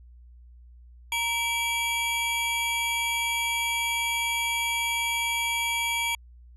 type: tone cluster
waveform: square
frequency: 932 / 2313 / 3300 Hz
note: A#5 / D7 / G#7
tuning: -1 / -27 / -12 cents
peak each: -32 / -28 / -32 dBFS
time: 1.12-6.15 s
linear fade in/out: 2 ms
effects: added 60 Hz sine -47 dBFS peak until 6.56 s + resampled to 32000 Hz